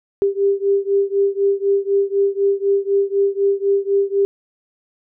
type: beating tone pair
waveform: sine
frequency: 395.5 / 399.5 Hz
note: G4 / G4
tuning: +15 / +33 cents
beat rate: 4 Hz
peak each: -17 / -18 dBFS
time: 0.22-4.25 s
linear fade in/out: 0 ms
effects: none